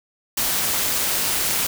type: noise with amplitude modulation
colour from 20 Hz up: white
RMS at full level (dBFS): -20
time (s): 0.37-1.67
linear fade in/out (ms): 5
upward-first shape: sine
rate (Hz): 201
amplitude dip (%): 40
effects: none